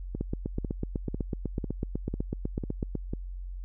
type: two click trains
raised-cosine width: 3 ms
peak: -19 / -17 dBFS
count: 7 / 23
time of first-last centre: 0.15-3.135 / 0.21-2.953 s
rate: 2.01 / 8.02 Hz
effects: added 45 Hz sine -35 dBFS peak until 3.64 s